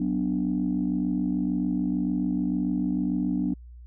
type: chord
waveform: sine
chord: B minor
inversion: second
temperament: equal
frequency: 185 / 246.9 / 293.7 Hz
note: F#3 / B3 / D4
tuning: 0 / 0 / 0 cents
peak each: -27 dBFS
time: 0-3.54 s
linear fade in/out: 5 ms
effects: tanh soft clip ceiling -16 dBFS + added 60 Hz sine -42 dBFS peak until 3.86 s